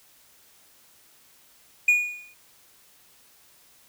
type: tone with exponential decay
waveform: triangle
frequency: 2450 Hz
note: D#7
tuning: 27 cents flat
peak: -12 dBFS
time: 1.88-2.34 s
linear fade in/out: 5 ms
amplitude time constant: 100 ms
effects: white hiss -57 dBFS RMS until 3.88 s